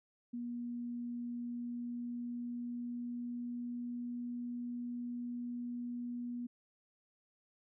sine tone with pitch glide, 240 to 241.9 Hz, B3 to B3, -49 to -36 cents, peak -38 dBFS, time 0.33-6.47 s, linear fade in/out 10 ms, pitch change +13 cents, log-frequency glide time 1.39-4.19 s, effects none

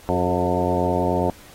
harmonic tone with a mistuned harmonic, 89.5 Hz, F2, 43 cents sharp, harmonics 1 / 2 / 3 / 4 / 5 / 6 / 7 / 8 / 10, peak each -27 / -27 / -27 / -27 / -27 / -27 / -27 / -27 / -27 dBFS, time 0.09-1.3 s, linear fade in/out 0 ms, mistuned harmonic 5, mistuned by -27 cents, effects pink hiss -47 dBFS RMS until 1.54 s + AAC 48 kbps

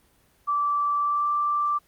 sine tone with pitch glide, 1163 to 1174.5 Hz, D6 to D6, -17 to 0 cents, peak -21 dBFS, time 0.47-1.79 s, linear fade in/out 20 ms, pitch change +17 cents, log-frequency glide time 0.98-1.31 s, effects pink hiss -62 dBFS RMS until 1.87 s + Opus 24 kbps

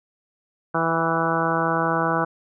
harmonic tone with a mistuned harmonic, 164.7 Hz, E3, 1 cent flat, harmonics 1 / 2 / 3 / 4 / 5 / 6 / 7 / 8 / 9, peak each -28 / -28 / -28 / -28 / -28 / -28 / -28 / -28 / -28 dBFS, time 0.74-2.25 s, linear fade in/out 10 ms, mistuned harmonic 5, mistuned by -18 cents, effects none

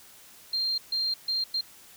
sine tone bursts at uneven times, 4186 Hz, C8, in tune, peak -25 dBFS, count 4, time 0.53-0.78 / 0.92-1.14 / 1.28-1.44 / 1.54-1.61 s, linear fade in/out 5 ms, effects white hiss -52 dBFS RMS until 1.96 s

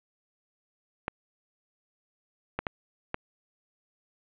clicks, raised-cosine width 0.5 ms, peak -14 dBFS, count 4, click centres 1.081 / 2.59 / 2.668 / 3.144 s, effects resampled to 8000 Hz + 7-bit

